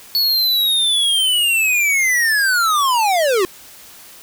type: linear sweep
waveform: square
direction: down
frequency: 4435 to 349.2 Hz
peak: -14 dBFS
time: 0.15-3.45 s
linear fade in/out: 0 ms
effects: white hiss -41 dBFS RMS until 4.22 s